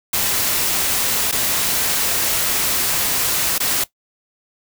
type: noise with dropouts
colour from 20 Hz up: white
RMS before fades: -19 dBFS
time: 0.13-3.84 s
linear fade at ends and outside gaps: 5 ms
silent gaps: 1.314-1.324 / 3.582-3.601 s
effects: noise-tail reverb RT60 0.1 s tail -17 dB re dry